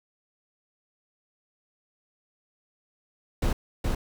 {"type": "noise with echo", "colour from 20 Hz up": "brown", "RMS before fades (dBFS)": -24, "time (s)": [3.42, 3.53], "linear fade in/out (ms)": 5, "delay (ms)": 420, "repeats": 1, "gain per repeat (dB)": -2, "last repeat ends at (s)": 3.95, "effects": []}